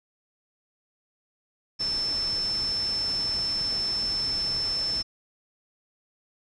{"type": "tone in noise", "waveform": "sine", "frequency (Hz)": 5300, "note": "E8", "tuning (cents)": 9, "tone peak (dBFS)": -25, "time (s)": [1.79, 5.03], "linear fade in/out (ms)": 20, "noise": "pink", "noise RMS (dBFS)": -39, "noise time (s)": [1.79, 5.03], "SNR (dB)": 11, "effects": ["resampled to 22050 Hz"]}